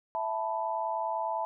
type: chord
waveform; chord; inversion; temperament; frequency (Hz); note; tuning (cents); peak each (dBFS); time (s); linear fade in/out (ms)
sine; E suspended fourth; none; just; 659.3 / 879 / 988.9; E5 / A5 / B5; 0 / -2 / +2; -34 / -32 / -35; 0.15-1.45; 0
effects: none

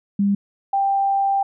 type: tone pair in turn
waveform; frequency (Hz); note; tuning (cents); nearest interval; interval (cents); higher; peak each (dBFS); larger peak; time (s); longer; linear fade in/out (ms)
sine; 200.5 / 788.4; G3 / G5; +39 / +10; 2 octaves; 2371; second; -15 / -16; first; 0.19-0.35 / 0.73-1.43; second; 5
effects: none

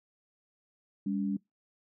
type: tone pair together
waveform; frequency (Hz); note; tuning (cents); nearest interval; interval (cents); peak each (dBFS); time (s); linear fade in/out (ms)
sine; 200 / 283.5; G3 / C#4; +35 / +39; tritone; 604; -30 / -34; 1.06-1.37; 5
effects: noise-tail reverb RT60 0.2 s tail -26 dB re dry

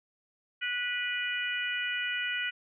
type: harmonic tone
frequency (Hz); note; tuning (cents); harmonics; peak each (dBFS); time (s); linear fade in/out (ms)
490; B4; -14; 3 / 4 / 5 / 6; -34 / -35 / -36 / -36; 0.61-2.51; 20
effects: none

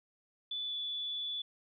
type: tone with pitch glide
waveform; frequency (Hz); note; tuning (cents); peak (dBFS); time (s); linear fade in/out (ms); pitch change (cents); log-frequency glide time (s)
sine; 3477 to 3453; A7 to A7; -21 to -33; -35; 0.51-1.42; 5; -12; 0.66-0.73
effects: none

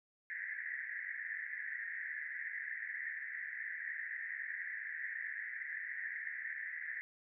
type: band-pass noise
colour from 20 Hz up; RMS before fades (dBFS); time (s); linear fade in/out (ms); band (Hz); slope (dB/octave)
pink; -43; 0.3-7.01; 0; 1700 to 2000; 96
effects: none

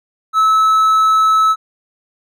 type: tone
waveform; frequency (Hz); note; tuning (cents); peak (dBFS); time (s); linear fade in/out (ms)
triangle; 1300; E6; -24; -7; 0.33-1.56; 50
effects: none

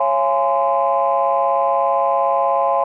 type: tone cluster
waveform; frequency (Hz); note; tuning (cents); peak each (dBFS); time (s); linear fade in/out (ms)
sine; 550 / 683 / 832 / 1033; C#5 / F5 / G#5 / C6; -14 / -39 / +3 / -22; -19; 0-2.84; 5
effects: tanh soft clip ceiling -6 dBFS

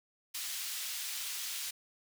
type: high-pass noise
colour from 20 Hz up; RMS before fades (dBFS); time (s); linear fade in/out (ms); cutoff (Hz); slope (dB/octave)
pink; -39; 0.34-1.71; 10; 2900; 12
effects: none

